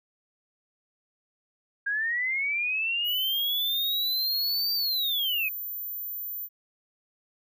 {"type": "linear two-way sweep", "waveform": "sine", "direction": "up then down", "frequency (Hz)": [1607, 4682, 2463], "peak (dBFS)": -25, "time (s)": [1.86, 5.49], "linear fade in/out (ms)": 10, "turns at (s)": 4.74}
{"type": "tone", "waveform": "sine", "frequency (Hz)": 14260, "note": "A9", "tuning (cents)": 22, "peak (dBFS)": -32, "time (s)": [3.04, 6.49], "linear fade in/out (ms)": 50}
{"effects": []}